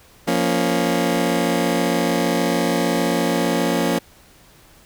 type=chord; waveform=20% pulse; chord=Bb minor; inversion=second; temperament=just; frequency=174.81 / 233.1 / 279.7 Hz; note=F3 / Bb3 / Db4; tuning=+2 / 0 / +16 cents; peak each=-17 dBFS; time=0.27-3.99 s; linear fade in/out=10 ms; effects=pink hiss -50 dBFS RMS until 4.85 s